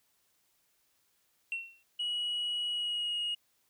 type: tone with exponential decay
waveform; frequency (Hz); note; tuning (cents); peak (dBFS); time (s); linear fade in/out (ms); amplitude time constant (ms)
sine; 2721; F7; -46; -28; 1.52-1.83; 1; 66
type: tone with pitch glide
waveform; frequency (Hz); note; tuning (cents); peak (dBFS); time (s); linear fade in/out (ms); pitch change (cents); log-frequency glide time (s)
sine; 2915 to 2877; F#7 to F#7; -26 to -49; -29; 1.99-3.35; 10; -23; 2.7-3.19
effects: tanh soft clip ceiling -29 dBFS + white hiss -73 dBFS RMS until 3.69 s